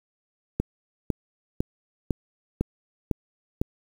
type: click train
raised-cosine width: 3 ms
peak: -10 dBFS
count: 7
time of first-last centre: 0.6-3.615 s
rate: 1.99 Hz
effects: 7-bit